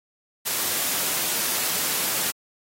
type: high-pass noise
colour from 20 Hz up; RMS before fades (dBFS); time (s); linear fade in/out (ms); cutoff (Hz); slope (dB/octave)
white; -25; 0.45-2.32; 20; 130; 12
effects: AAC 48 kbps